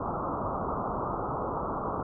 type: low-pass noise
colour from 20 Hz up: white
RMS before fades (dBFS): -32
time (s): 0-2.03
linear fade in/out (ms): 5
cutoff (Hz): 1300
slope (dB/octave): 96
effects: none